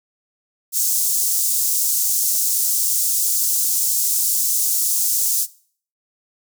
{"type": "high-pass noise", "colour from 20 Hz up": "pink", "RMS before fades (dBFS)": -19, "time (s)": [0.72, 5.47], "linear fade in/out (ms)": 50, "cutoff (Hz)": 6400, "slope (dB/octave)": 24, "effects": ["noise-tail reverb RT60 0.5 s tail -20 dB re dry"]}